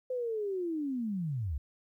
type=linear sweep; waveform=sine; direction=down; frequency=516 to 61.7 Hz; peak=-31 dBFS; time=0.1-1.58 s; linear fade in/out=5 ms; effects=12-bit